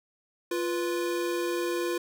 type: tone pair together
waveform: square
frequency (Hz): 348.3 / 491.9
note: F4 / B4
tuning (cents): -5 / -7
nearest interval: tritone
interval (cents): 598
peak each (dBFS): -29 / -34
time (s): 0.51-1.98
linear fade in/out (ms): 5
effects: none